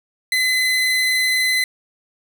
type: tone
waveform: 30% pulse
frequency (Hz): 2028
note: B6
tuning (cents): +45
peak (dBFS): -13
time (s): 0.32-1.64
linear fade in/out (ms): 2
effects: none